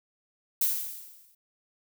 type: noise with exponential decay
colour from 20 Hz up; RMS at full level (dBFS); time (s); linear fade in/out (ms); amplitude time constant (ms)
violet; -23; 0.61-1.35; 5; 160
effects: none